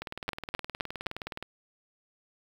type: two click trains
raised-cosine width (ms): 0.3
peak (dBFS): -20 / -12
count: 28 / 4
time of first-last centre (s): 0.02-1.426 / 0.29-1.067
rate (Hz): 19.2 / 3.86
effects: 7-bit